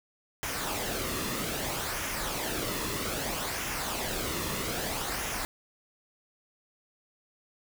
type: noise with flanger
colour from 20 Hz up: pink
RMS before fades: -33 dBFS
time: 0.43-5.45 s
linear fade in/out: 0 ms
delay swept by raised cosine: 0.23 to 1.33 ms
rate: 0.62 Hz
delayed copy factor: -0.5
effects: none